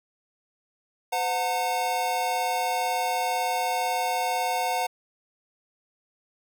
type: tone cluster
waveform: square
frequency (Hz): 509 / 729 / 907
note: C5 / F#5 / A#5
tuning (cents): -48 / -26 / -48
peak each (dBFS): -34 / -27 / -30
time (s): 1.12-4.87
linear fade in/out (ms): 10
effects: none